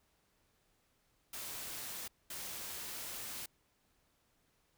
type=noise bursts at uneven times; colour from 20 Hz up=white; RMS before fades=-44 dBFS; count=2; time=1.33-2.08 / 2.3-3.46 s; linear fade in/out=5 ms; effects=pink hiss -75 dBFS RMS until 4.77 s